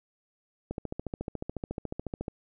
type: click train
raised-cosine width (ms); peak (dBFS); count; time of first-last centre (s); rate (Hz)
2; -20; 23; 0.71-2.281; 14
effects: none